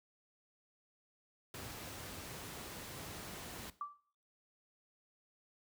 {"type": "noise", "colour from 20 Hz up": "pink", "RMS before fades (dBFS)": -47, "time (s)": [1.54, 3.7], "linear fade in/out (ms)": 2}
{"type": "tone with exponential decay", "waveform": "sine", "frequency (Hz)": 1165, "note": "D6", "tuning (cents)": -14, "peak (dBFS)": -35, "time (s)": [3.81, 4], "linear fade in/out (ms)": 2, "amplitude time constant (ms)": 40}
{"effects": ["noise-tail reverb RT60 0.5 s tail -17 dB re dry", "high-pass 60 Hz 12 dB/octave"]}